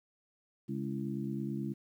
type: harmonic tone with a mistuned harmonic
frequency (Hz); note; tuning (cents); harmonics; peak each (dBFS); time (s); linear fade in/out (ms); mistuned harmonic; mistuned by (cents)
69.3; C#2; 0; 2 / 3 / 4 / 5; -39 / -37 / -42 / -41; 0.68-1.74; 20; 5; -63
effects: 11-bit